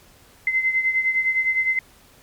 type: beating tone pair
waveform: sine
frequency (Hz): 2061 / 2070.8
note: C7 / C7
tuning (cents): -27 / -18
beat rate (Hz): 9.8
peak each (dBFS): -19 / -25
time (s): 0.47-1.79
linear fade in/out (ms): 2
effects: pink hiss -52 dBFS RMS until 2.22 s + MP3 96 kbps